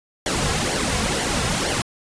pink noise with flanger, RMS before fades -22 dBFS, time 0.26-1.82 s, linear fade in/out 2 ms, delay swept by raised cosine 0.78 to 3.38 ms, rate 2.1 Hz, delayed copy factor -0.6, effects resampled to 22050 Hz

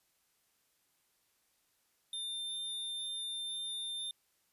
square tone, 3601 Hz, A7, 39 cents sharp, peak -38 dBFS, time 2.13-4.11 s, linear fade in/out 2 ms, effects white hiss -75 dBFS RMS until 4.52 s + resampled to 32000 Hz

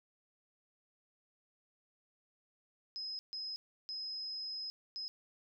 sine tone bursts at uneven times, 5090 Hz, D#8, 39 cents sharp, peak -39 dBFS, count 4, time 2.96-3.19 / 3.33-3.56 / 3.89-4.7 / 4.96-5.08 s, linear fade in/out 0 ms, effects none

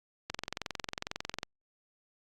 click train, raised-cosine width 0.2 ms, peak -17 dBFS, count 26, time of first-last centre 0.3-1.431 s, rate 22.1 Hz, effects Opus 48 kbps

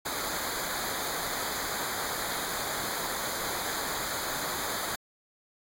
pink noise with comb filter, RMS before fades -33 dBFS, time 0.05-4.96 s, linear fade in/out 10 ms, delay 0.36 ms, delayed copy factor -0.85, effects AAC 64 kbps

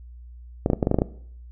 clicks, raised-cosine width 2 ms, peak -6 dBFS, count 9, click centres 0.661 / 0.701 / 0.733 / 0.828 / 0.871 / 0.914 / 0.944 / 0.987 / 1.019 s, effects noise-tail reverb RT60 0.6 s tail -18 dB re dry + added 60 Hz sine -40 dBFS peak until 1.51 s

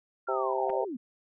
sine linear sweep, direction down, 1400 to 219.9 Hz, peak -33 dBFS, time 0.27-0.97 s, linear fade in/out 10 ms
harmonic tone, 130.81 Hz, C3, in tune, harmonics 3 / 4 / 5 / 6 / 7, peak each -32 / -33 / -34 / -35 / -35 dBFS, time 0.28-0.85 s, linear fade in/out 10 ms
clicks, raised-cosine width 0.5 ms, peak -29 dBFS, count 2, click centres 0.696 / 0.701 s
effects none

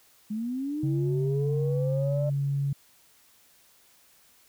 sine linear sweep, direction up, 206.6 to 601 Hz, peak -28 dBFS, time 0.3-2.3 s, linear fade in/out 10 ms
sine tone, 140 Hz, C#3, 18 cents sharp, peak -24 dBFS, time 0.83-2.73 s, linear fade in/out 5 ms
effects tanh soft clip ceiling -16 dBFS + white hiss -60 dBFS RMS until 4.48 s

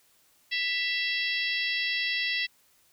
harmonic tone with a mistuned harmonic, 659.3 Hz, E5, in tune, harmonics 3 / 4 / 5 / 6 / 7 / 8, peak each -30 / -32 / -34 / -36 / -37 / -38 dBFS, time 0.51-2.47 s, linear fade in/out 20 ms, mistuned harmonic 4, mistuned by +31 cents, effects white hiss -64 dBFS RMS until 2.92 s

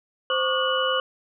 sine tone cluster, 520 / 1112 / 1201 / 1440 / 2953 Hz, C5 / C#6 / D6 / F#6 / F#7, -11 / +5 / +38 / -47 / -4 cents, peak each -25 / -29 / -29 / -28 / -26 dBFS, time 0.3-1 s, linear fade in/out 2 ms, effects none

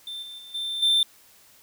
triangle tone with level steps, 3566 Hz, A7, 22 cents sharp, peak -31 / -36 / -40 / -26 / -16 dBFS, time 0.07-1.03 s, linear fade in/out 2 ms, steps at 0.22 / 0.38 / 0.54 / 0.82 s, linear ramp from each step 10 ms, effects white hiss -55 dBFS RMS until 1.62 s

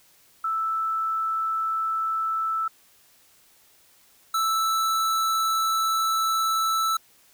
sine / square tone pair in turn, 1318.5 / 1318.5 Hz, E6 / E6, 0 / 0 cents, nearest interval unison, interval 0 cents, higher neither, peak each -23 / -22 dBFS, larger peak second, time 0.44-2.68 / 4.34-6.97 s, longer second, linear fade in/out 5 ms, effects white hiss -58 dBFS RMS until 7.33 s

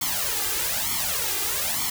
white noise with flanger, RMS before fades -26 dBFS, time 0.01-1.9 s, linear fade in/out 5 ms, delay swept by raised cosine 0.91 to 2.51 ms, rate 1.1 Hz, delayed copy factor +0.85, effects none

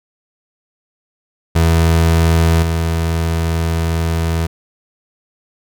30% pulse tone with level steps, 82.41 Hz, E2, in tune, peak -7 / -12 dBFS, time 1.55-4.47 s, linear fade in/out 10 ms, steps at 2.62 s, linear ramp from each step 10 ms, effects none

